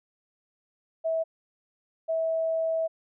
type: tone pair in turn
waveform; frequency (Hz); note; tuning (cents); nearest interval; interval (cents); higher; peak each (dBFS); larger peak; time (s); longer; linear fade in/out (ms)
sine; 650 / 650; E5 / E5; -24 / -24; unison; 0; neither; -24; neither; 1.04-1.24 / 2.08-2.88; second; 20
effects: none